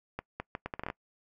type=accelerating click train; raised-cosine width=0.5 ms; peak=-20 dBFS; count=10; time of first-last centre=0.19-0.901 s; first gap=210 ms; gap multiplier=0.72; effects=noise-tail reverb RT60 0.1 s tail -23 dB re dry